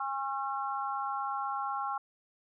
harmonic tone, 271.6 Hz, C#4, 35 cents flat, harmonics 3 / 4 / 5, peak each -35 / -36 / -37 dBFS, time 0-1.98 s, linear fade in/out 5 ms, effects none

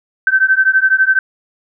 sine beating tone pair, 1537 / 1549 Hz, G6 / G6, -35 / -21 cents, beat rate 12 Hz, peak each -12 dBFS, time 0.27-1.19 s, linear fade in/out 2 ms, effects none

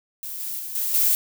violet noise with level steps, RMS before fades -33 / -30 / -33 / -25 / -19 dBFS, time 0.23-1.15 s, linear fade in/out 0 ms, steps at 0.4 / 0.59 / 0.75 / 0.94 s, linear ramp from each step 2 ms, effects none

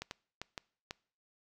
clicks, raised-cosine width 0.2 ms, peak -22 dBFS, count 5, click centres 0.02 / 0.111 / 0.416 / 0.578 / 0.909 s, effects noise-tail reverb RT60 0.5 s tail -24 dB re dry

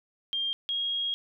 sine tone pair in turn, 3200 / 3275 Hz, G7 / G#7, +35 / -25 cents, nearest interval unison, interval 40 cents, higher second, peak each -27 dBFS, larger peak neither, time 0.33-0.53 / 0.69-1.14 s, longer second, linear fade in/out 0 ms, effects none

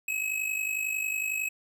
square tone with amplitude modulation, 2562 Hz, E7, 50 cents flat, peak -26 dBFS, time 0.08-1.49 s, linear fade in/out 5 ms, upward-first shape sine, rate 51 Hz, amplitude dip 65%, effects 11-bit

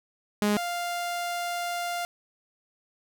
sawtooth tone pair in turn, 207.7 / 698.6 Hz, G#3 / F5, 0 / 0 cents, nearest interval octave + major sixth, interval 2100 cents, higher second, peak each -18 / -25 dBFS, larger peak first, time 0.42-0.57 / 0.57-2.05 s, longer second, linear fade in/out 0 ms, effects none

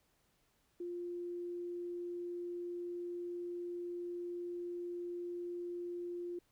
sine tone, 350 Hz, F4, 4 cents sharp, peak -39 dBFS, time 0.8-6.39 s, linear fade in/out 5 ms, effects pink hiss -75 dBFS RMS until 6.51 s

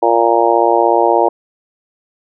harmonic tone, 116.54 Hz, A#2, in tune, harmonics 3 / 4 / 5 / 6 / 7 / 8, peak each -16 / -16 / -16 / -16 / -16 / -16 dBFS, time 0.02-1.29 s, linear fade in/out 10 ms, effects none

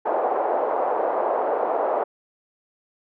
white band-pass noise, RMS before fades -23 dBFS, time 0.05-2.04 s, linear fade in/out 10 ms, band 440 to 820 Hz, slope 24 dB/octave, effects none

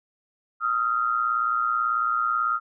sine tone pair together, 1253 / 1371.2 Hz, D#6 / F6, +12 / -32 cents, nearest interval major second, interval 156 cents, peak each -24 dBFS, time 0.6-2.6 s, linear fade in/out 50 ms, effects none

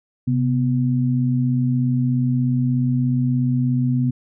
sine tone pair together, 130.6 / 247.4 Hz, C3 / B3, -3 / +3 cents, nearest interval major seventh, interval 1106 cents, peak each -18 / -20 dBFS, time 0.27-4.11 s, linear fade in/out 10 ms, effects none

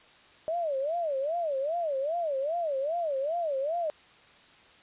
sine tone with vibrato, 609 Hz, D#5, 37 cents flat, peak -27 dBFS, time 0.48-3.9 s, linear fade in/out 0 ms, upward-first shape sine, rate 2.5 Hz, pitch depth 240 cents each way, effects white hiss -56 dBFS RMS until 4.82 s + resampled to 8000 Hz

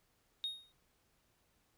triangle tone with exponential decay, 3729 Hz, A#7, in tune, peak -30 dBFS, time 0.44-0.72 s, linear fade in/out 0 ms, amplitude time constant 60 ms, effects tanh soft clip ceiling -32 dBFS + pink hiss -75 dBFS RMS until 1.77 s

